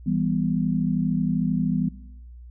sine chord, E minor, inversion none, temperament just, 164.81 / 197.78 / 247.2 Hz, E3 / G3 / B3, 0 / +16 / +2 cents, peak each -25 dBFS, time 0.06-1.89 s, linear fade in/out 10 ms, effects noise-tail reverb RT60 0.8 s tail -17 dB re dry + added 60 Hz sine -40 dBFS peak until 2.5 s

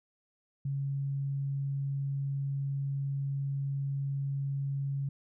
sine tone, 138.59 Hz, C#3, in tune, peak -30 dBFS, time 0.65-5.09 s, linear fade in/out 5 ms, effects none

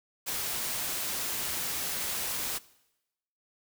white noise, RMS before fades -33 dBFS, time 0.26-2.59 s, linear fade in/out 20 ms, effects noise-tail reverb RT60 0.9 s tail -20 dB re dry

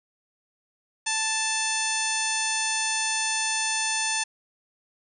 harmonic tone, 880 Hz, A5, in tune, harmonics 1 / 2 / 3 / 4 / 5 / 6 / 7 / 8 / 10, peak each -32 / -32 / -31 / -35 / -36 / -35 / -31 / -35 / -32 dBFS, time 1.06-4.24 s, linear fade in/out 10 ms, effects none

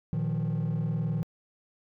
triangle chord, Bb suspended fourth, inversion none, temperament just, 116.54 / 155.39 / 174.81 Hz, Bb2 / Eb3 / F3, 0 / -2 / +2 cents, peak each -29 / -26 / -30 dBFS, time 0.13-1.23 s, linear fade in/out 0 ms, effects tanh soft clip ceiling -21 dBFS

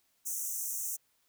pink high-pass noise, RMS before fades -36 dBFS, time 0.25-0.97 s, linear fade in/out 20 ms, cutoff 5900 Hz, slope 96 dB/octave, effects white hiss -73 dBFS RMS until 1.28 s

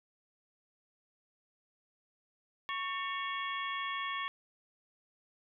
harmonic tone with a mistuned harmonic, 554.4 Hz, C#5, in tune, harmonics 2 / 3 / 4 / 5 / 6, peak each -37 / -41 / -42 / -46 / -43 dBFS, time 2.69-4.28 s, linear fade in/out 0 ms, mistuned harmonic 3, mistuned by +140 cents, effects none

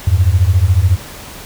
sine beating tone pair, 84.5 / 98.5 Hz, E2 / G2, +43 / +9 cents, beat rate 14 Hz, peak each -11 dBFS, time 0.07-0.97 s, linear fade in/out 5 ms, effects pink hiss -32 dBFS RMS until 1.45 s

